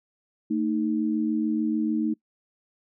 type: tone pair together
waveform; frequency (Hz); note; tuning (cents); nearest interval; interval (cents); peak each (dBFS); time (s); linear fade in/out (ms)
sine; 224.3 / 311.1; A3 / D#4; +34 / 0; tritone; 566; -25; 0.5-2.14; 10
effects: noise-tail reverb RT60 0.1 s tail -24 dB re dry